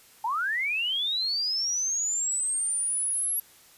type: linear sweep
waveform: sine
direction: up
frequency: 845 to 11370 Hz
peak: -25 dBFS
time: 0.24-3.4 s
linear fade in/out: 5 ms
effects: white hiss -55 dBFS RMS until 3.77 s + resampled to 32000 Hz